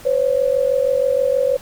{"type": "tone pair together", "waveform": "sine", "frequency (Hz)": [508.1, 554.4], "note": ["B4", "C#5"], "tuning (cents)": [49, 0], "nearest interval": "major second", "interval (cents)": 151, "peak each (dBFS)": -17, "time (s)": [0.05, 1.57], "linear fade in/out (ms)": 10, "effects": ["pink hiss -41 dBFS RMS until 1.61 s"]}